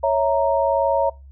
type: chord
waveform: sine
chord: A# diminished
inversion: first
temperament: equal with one note detuned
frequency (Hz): 554.4 / 655.8 / 932.3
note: C#5 / E5 / A#5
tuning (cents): 0 / -9 / 0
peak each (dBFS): -19 / -21 / -21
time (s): 0.03-1.1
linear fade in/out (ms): 10
effects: noise-tail reverb RT60 0.3 s tail -25 dB re dry + added 68 Hz sine -40 dBFS peak until 1.31 s